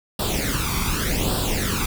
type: noise with flanger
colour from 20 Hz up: pink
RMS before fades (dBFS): -23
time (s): 0.19-1.86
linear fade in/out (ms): 5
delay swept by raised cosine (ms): 0.23 to 0.88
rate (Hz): 0.86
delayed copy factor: +0.75
effects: none